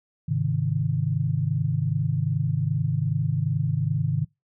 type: chord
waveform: sine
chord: Ab major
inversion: none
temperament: equal with one note detuned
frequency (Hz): 103.83 / 133.02 / 155.56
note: Ab2 / C3 / Eb3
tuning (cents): 0 / +29 / 0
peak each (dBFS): -28 / -25 / -25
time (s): 0.28-4.25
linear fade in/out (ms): 10
effects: noise-tail reverb RT60 0.2 s tail -24 dB re dry